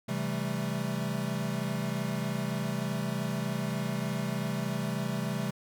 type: tone cluster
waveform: square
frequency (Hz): 132.2 / 164.7 / 194.6 / 217.9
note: C3 / E3 / G3 / A3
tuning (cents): +18 / -1 / -12 / -17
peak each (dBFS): -36 / -37 / -36 / -37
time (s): 0.08-5.51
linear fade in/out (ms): 10
effects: none